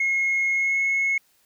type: tone with pitch glide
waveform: sine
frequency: 2161 to 2181 Hz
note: C#7 to C#7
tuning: -45 to -29 cents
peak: -18 dBFS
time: 0-1.18 s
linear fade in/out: 5 ms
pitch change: +16 cents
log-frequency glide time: 0.53-0.8 s
effects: tanh soft clip ceiling -17 dBFS + white hiss -63 dBFS RMS until 1.45 s

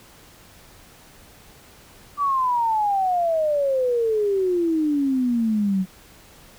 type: exponential sweep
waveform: sine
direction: down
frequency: 1169 to 183.5 Hz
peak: -18 dBFS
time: 2.17-5.86 s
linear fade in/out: 50 ms
effects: pink hiss -49 dBFS RMS until 6.58 s

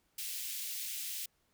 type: high-pass noise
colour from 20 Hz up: white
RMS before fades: -40 dBFS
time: 0.18-1.26 s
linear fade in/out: 5 ms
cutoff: 2300 Hz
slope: 24 dB/octave
effects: pink hiss -75 dBFS RMS until 1.53 s

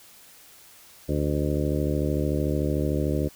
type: harmonic tone with a mistuned harmonic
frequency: 73.42 Hz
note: D2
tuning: in tune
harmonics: 1 / 2 / 3 / 4 / 5 / 6 / 7 / 8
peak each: -28 / -28 / -33 / -29 / -31 / -35 / -33 / -36 dBFS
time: 1.08-3.29 s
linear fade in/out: 20 ms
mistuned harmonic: 8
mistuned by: +47 cents
effects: white hiss -51 dBFS RMS until 3.35 s

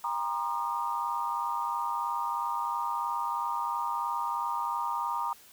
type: tone cluster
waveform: sine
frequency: 804 / 943 / 1046 / 1216 Hz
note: G5 / A#5 / C6 / D#6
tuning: +44 / +20 / -1 / -40 cents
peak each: -39 / -31 / -38 / -34 dBFS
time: 0.04-5.33 s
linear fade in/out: 2 ms
effects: white hiss -55 dBFS RMS until 5.52 s

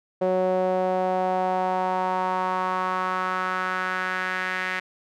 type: tone with band-pass filter sweep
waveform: sawtooth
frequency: 185 Hz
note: F#3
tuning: in tune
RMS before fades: -25 dBFS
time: 0.21-4.8 s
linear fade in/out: 10 ms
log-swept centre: 530 to 1900 Hz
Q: 3.1
effects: none

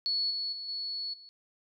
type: tone with level steps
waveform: sine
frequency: 4400 Hz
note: C#8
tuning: 14 cents flat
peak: -27 / -31 / -37 / -33 / -49 dBFS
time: 0.06-1.29 s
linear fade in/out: 0 ms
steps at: 0.3 / 0.52 / 0.68 / 1.13 s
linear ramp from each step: 10 ms
effects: none

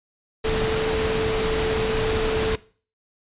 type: tone in noise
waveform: sine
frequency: 440 Hz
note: A4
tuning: in tune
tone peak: -22 dBFS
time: 0.44-2.56 s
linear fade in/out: 10 ms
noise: pink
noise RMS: -25 dBFS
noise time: 0.44-2.56 s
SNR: 0 dB
effects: noise-tail reverb RT60 0.4 s tail -19 dB re dry + resampled to 8000 Hz

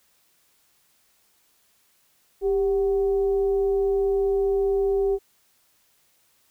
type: tone with frequency modulation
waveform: sine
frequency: 394.6 Hz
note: G4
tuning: 11 cents sharp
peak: -19 dBFS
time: 2.41-5.19 s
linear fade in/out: 50 ms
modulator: 357 Hz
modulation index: 0.28
effects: white hiss -64 dBFS RMS until 6.5 s

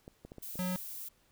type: clicks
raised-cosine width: 2 ms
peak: -33 dBFS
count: 5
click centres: 0.079 / 0.25 / 0.319 / 0.383 / 0.556 s
type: noise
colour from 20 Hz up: violet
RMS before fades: -43 dBFS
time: 0.42-1.09 s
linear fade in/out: 10 ms
type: tone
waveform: square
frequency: 182.8 Hz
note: F#3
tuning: 21 cents flat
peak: -33 dBFS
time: 0.59-0.76 s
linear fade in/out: 0 ms
effects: pink hiss -69 dBFS RMS until 1.31 s

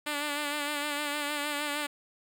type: tone with vibrato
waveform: 5% pulse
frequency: 293 Hz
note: D4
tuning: 4 cents flat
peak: -19 dBFS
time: 0.06-1.87 s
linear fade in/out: 10 ms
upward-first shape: sine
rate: 6.5 Hz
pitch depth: 38 cents each way
effects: none

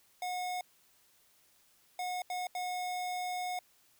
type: tone bursts at uneven times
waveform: square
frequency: 726 Hz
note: F#5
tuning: 33 cents flat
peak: -35 dBFS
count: 4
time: 0.22-0.61 / 1.99-2.22 / 2.3-2.47 / 2.55-3.59 s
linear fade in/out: 2 ms
effects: white hiss -67 dBFS RMS until 3.99 s

